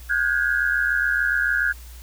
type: tone cluster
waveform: sine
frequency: 1440 / 1570 / 1657 Hz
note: F#6 / G6 / G#6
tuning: -47 / +2 / -4 cents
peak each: -23 dBFS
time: 0.09-1.73 s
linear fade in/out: 20 ms
effects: added 60 Hz sine -38 dBFS peak until 2.02 s + white hiss -48 dBFS RMS until 2.02 s